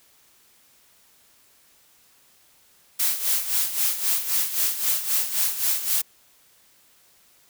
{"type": "noise with tremolo", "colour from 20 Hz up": "blue", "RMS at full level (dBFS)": -21, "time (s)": [2.99, 6.02], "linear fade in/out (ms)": 10, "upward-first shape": "sine", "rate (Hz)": 3.8, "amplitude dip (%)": 70, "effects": ["white hiss -58 dBFS RMS until 7.49 s"]}